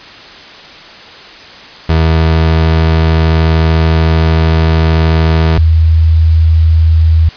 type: tone pair in turn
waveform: 30% pulse / sine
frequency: 80.6 / 80.6 Hz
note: E2 / E2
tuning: -38 / -38 cents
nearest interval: unison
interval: 0 cents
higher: neither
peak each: -4 dBFS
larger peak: neither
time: 1.89-5.58 / 5.58-7.29 s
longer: first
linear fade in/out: 5 ms
effects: white hiss -32 dBFS RMS until 7.36 s + resampled to 11025 Hz